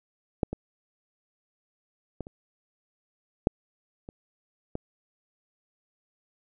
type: clicks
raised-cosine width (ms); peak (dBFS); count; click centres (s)
2; -10 / -19 / -20 / -29 / -6 / -27 / -18; 7; 0.432 / 0.53 / 2.207 / 2.269 / 3.471 / 4.089 / 4.754
effects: none